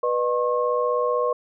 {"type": "tone cluster", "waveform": "sine", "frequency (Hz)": [491.2, 607, 1080], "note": ["B4", "D#5", "C#6"], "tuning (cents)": [-9, -43, -45], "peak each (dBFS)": [-22, -26, -25], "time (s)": [0.03, 1.33], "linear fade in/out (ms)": 5, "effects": []}